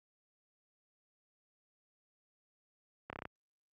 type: slowing click train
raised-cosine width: 0.5 ms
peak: -26 dBFS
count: 6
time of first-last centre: 3.1-3.254 s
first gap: 29 ms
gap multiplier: 1.03
effects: high-pass 60 Hz 12 dB/octave + Opus 48 kbps